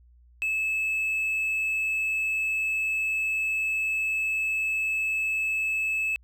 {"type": "tone", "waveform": "triangle", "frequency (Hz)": 2604, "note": "E7", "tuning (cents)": -22, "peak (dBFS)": -22, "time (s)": [0.42, 6.16], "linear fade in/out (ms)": 0, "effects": ["tanh soft clip ceiling -18 dBFS", "added 60 Hz sine -53 dBFS peak until 6.23 s"]}